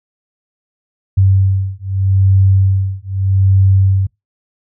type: beating tone pair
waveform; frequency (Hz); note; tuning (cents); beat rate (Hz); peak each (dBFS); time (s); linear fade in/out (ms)
sine; 95.9 / 96.71; G2 / G2; -37 / -23; 0.81; -12; 1.17-4.07; 10
effects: noise-tail reverb RT60 0.2 s tail -26 dB re dry